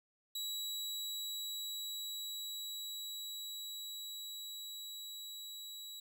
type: tone with level ramp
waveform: sawtooth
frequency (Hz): 3900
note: B7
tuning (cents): -23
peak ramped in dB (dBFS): -35 to -43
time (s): 0.35-6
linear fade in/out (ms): 5
effects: none